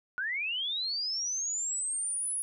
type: linear sweep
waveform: sine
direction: up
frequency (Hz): 1430 to 10510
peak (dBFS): -30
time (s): 0.18-2.42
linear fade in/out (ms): 0
effects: none